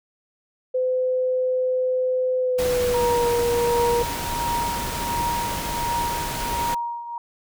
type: tone with pitch glide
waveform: sine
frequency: 510 to 475.8 Hz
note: C5 to A#4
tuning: -44 to +35 cents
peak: -19 dBFS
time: 0.74-4.03 s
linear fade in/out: 10 ms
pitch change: -121 cents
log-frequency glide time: 2.39-3.28 s
type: noise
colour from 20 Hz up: pink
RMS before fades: -29 dBFS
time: 2.58-6.75 s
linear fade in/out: 10 ms
type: tone with tremolo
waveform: sine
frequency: 943 Hz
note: A#5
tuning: 20 cents sharp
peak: -21 dBFS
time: 2.94-7.18 s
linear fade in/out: 2 ms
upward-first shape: triangle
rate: 1.4 Hz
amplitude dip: 75%
effects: none